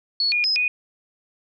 sine tone with pitch steps, 4387 / 2437 / 5090 / 2478 Hz, C#8 / D#7 / D#8 / D#7, -19 / -37 / +39 / -8 cents, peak -18 dBFS, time 0.2-0.68 s, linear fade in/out 2 ms, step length 120 ms, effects none

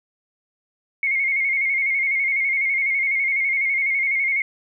sine tone with vibrato, 2166 Hz, C#7, 41 cents flat, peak -18 dBFS, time 1.03-4.42 s, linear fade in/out 2 ms, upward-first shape square, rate 12 Hz, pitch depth 40 cents each way, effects none

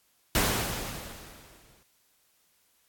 pink noise with exponential decay, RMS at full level -23 dBFS, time 0.35-1.83 s, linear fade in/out 1 ms, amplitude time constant 320 ms, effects white hiss -68 dBFS RMS until 2.88 s + AAC 64 kbps

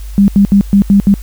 sine tone bursts at uneven times, 199.6 Hz, G3, 32 cents sharp, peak -3 dBFS, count 6, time 0.18-0.28 / 0.36-0.45 / 0.52-0.61 / 0.73-0.82 / 0.9-1 / 1.07-1.14 s, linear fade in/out 0 ms, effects added 50 Hz sine -22 dBFS peak until 1.22 s + white hiss -40 dBFS RMS until 1.22 s

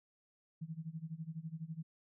sine tone with tremolo, 161.1 Hz, E3, 39 cents flat, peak -38 dBFS, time 0.61-1.83 s, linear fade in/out 10 ms, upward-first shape sine, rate 12 Hz, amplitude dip 90%, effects none

